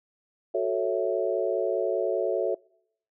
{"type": "chord", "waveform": "sine", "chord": "F# minor seventh", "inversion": "none", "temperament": "equal", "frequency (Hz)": [370, 440, 554.4, 659.3], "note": ["F#4", "A4", "C#5", "E5"], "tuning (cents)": [0, 0, 0, 0], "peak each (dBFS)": -29, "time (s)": [0.54, 2.55], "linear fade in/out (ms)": 10, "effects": ["noise-tail reverb RT60 0.7 s tail -25 dB re dry"]}